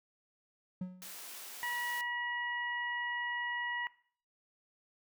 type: tone with exponential decay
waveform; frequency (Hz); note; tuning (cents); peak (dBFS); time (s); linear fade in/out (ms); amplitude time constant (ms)
triangle; 182.8; F#3; -21; -31; 0.81-1.16; 5; 75
type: high-pass noise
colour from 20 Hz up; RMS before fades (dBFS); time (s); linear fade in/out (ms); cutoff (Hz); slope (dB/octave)
white; -47; 1.02-2.01; 0; 370; 12
type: harmonic tone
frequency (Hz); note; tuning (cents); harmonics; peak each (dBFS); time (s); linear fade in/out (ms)
965; B5; -40; 1 / 2 / 3; -39 / -36 / -47; 1.63-3.87; 0
effects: noise-tail reverb RT60 0.5 s tail -19 dB re dry